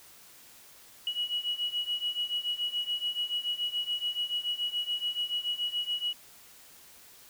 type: beating tone pair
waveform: sine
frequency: 2914 / 2921 Hz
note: F#7 / F#7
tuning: -27 / -23 cents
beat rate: 7 Hz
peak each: -33 / -31 dBFS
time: 1.07-6.13 s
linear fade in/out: 2 ms
effects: tanh soft clip ceiling -22 dBFS + white hiss -54 dBFS RMS until 7.29 s